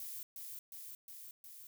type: noise with echo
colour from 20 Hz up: violet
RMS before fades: -45 dBFS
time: 0-0.23 s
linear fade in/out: 2 ms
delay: 360 ms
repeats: 4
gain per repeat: -2 dB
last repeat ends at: 1.67 s
effects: none

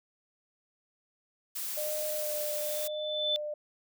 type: noise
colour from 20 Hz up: blue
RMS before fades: -36 dBFS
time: 1.55-2.88 s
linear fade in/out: 10 ms
type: tone with vibrato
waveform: sine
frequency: 604 Hz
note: D5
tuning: 48 cents sharp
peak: -33 dBFS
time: 1.77-3.54 s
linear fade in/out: 5 ms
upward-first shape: sine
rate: 0.98 Hz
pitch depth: 17 cents each way
type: tone with exponential growth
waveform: sine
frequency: 3520 Hz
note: A7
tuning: in tune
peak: -25 dBFS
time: 2.3-3.36 s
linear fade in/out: 0 ms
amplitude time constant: 230 ms
effects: none

